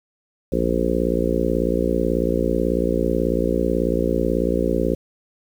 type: harmonic tone with a mistuned harmonic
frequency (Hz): 58.2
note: A#1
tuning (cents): -2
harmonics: 1 / 3 / 4 / 5 / 6 / 7 / 8 / 9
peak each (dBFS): -26 / -26 / -26 / -26 / -26 / -26 / -26 / -26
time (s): 0.52-4.95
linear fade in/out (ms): 5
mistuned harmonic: 1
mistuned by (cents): +33
effects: 8-bit